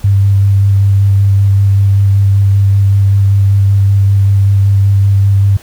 sine tone with vibrato, 99 Hz, G2, 18 cents sharp, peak -5 dBFS, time 0.04-5.57 s, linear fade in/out 5 ms, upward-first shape square, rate 5.2 Hz, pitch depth 10 cents each way, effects pink hiss -38 dBFS RMS until 5.62 s

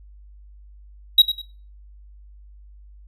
triangle tone with echo, 3836 Hz, A#7, 49 cents sharp, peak -6 dBFS, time 1.18-1.22 s, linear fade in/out 5 ms, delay 99 ms, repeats 2, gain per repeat -11 dB, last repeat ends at 1.418 s, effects noise-tail reverb RT60 0.4 s tail -20 dB re dry + added 50 Hz sine -43 dBFS peak until 3.07 s

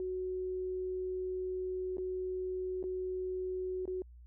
sine tone with dropouts, 370 Hz, F#4, in tune, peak -34 dBFS, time 0-4.02 s, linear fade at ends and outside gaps 1 ms, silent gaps 1.97-1.982 / 2.828-2.839 / 3.855-3.877 s, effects added 60 Hz sine -51 dBFS peak until 4.26 s

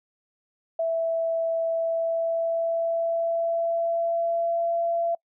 sine tone with pitch glide, 659.3 to 677.4 Hz, E5 to E5, 0 to +47 cents, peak -22 dBFS, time 0.79-5.15 s, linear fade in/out 5 ms, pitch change +47 cents, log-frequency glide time 1.7-4.75 s, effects noise-tail reverb RT60 0.1 s tail -25 dB re dry

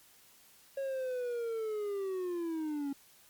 triangle linear sweep, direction down, 551 to 274.4 Hz, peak -31 dBFS, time 0.77-2.93 s, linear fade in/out 5 ms, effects white hiss -61 dBFS RMS until 3.29 s + MP3 96 kbps

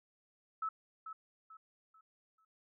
sine tone with echo, 1303 Hz, E6, 20 cents flat, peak -34 dBFS, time 0.62-0.69 s, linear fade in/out 5 ms, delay 440 ms, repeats 4, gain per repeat -9 dB, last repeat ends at 2.45 s, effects none

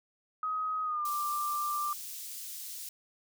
sine tone with pitch glide, 1261 to 1183.4 Hz, D#6 to D6, +23 to +13 cents, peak -30 dBFS, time 0.43-1.93 s, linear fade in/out 2 ms, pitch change -110 cents, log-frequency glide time 0.83-1.07 s
white high-pass noise, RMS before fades -42 dBFS, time 1.05-2.89 s, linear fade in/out 2 ms, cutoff 4400 Hz, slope 12 dB/octave
effects none

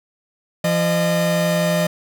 45% pulse tone pair together, 170.67 / 611 Hz, F3 / D#5, -40 / -32 cents, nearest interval octave + minor seventh, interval 2208 cents, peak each -19 / -19 dBFS, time 0.64-1.87 s, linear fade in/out 5 ms, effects none

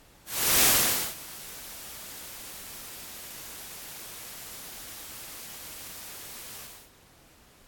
white noise with ADSR envelope, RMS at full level -19 dBFS, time 0.26-6.92 s, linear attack 370 ms, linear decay 510 ms, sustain -23 dB, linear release 330 ms, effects pink hiss -57 dBFS RMS until 7.67 s + AAC 64 kbps

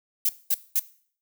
violet noise bursts, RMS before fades -22 dBFS, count 3, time 0.25-0.796 s, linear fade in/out 5 ms, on 42 ms, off 210 ms, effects noise-tail reverb RT60 0.5 s tail -18 dB re dry

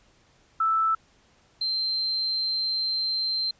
sine tone pair in turn, 1318.5 / 4131 Hz, E6 / C8, 0 / -23 cents, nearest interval octave + minor sixth, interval 1977 cents, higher second, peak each -20 / -24 dBFS, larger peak first, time 0.6-0.95 / 1.61-3.51 s, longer second, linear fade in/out 5 ms, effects pink hiss -61 dBFS RMS until 3.59 s + resampled to 16000 Hz

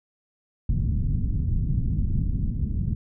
pink low-pass noise, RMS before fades -24 dBFS, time 0.69-2.95 s, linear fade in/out 5 ms, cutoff 190 Hz, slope 24 dB/octave, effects none

